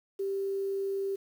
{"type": "tone with quantisation", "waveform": "sine", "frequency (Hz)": 392, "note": "G4", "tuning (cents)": 0, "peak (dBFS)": -29, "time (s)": [0.19, 1.16], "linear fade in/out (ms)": 10, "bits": 9, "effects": []}